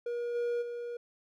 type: tone with level steps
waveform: triangle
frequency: 477.4 Hz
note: A#4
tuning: 41 cents sharp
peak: -30 / -27 / -34 dBFS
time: 0.06-0.97 s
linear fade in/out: 5 ms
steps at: 0.34 / 0.61 s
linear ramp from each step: 20 ms
effects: none